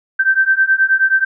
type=beating tone pair; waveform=sine; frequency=1552 / 1561.4 Hz; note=G6 / G6; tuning=-18 / -7 cents; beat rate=9.4 Hz; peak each=-14 / -13 dBFS; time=0.19-1.25 s; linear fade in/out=10 ms; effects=none